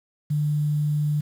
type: tone with quantisation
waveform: sine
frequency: 148.9 Hz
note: D3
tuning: 24 cents sharp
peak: -20 dBFS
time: 0.3-1.21 s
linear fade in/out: 10 ms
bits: 8
effects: none